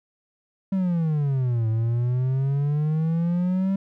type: exponential two-way sweep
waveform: triangle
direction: down then up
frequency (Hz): 196 to 110 to 196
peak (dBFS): -18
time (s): 0.72-3.76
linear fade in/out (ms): 5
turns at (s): 1.68
effects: none